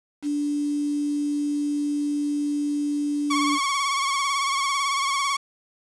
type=tone; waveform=sine; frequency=291.4 Hz; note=D4; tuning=13 cents flat; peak=-22 dBFS; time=0.22-3.59 s; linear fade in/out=50 ms
type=tone with vibrato; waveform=sawtooth; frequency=1108.7 Hz; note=C#6; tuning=in tune; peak=-18 dBFS; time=3.3-5.37 s; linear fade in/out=10 ms; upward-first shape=sine; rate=18 Hz; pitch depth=55 cents each way
effects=resampled to 22050 Hz + 7-bit